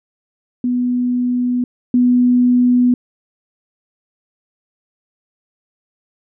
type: tone pair in turn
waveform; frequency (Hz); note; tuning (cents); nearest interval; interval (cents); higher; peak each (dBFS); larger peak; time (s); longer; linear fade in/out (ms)
sine; 246.9 / 246.9; B3 / B3; 0 / 0; unison; 0; neither; -14 / -9; second; 0.64-1.64 / 1.94-2.94; neither; 2
effects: none